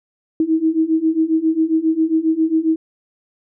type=beating tone pair; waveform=sine; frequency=316.3 / 323.7 Hz; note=D#4 / E4; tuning=+29 / -31 cents; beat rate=7.4 Hz; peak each=-18 / -16 dBFS; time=0.4-2.76 s; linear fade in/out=2 ms; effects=none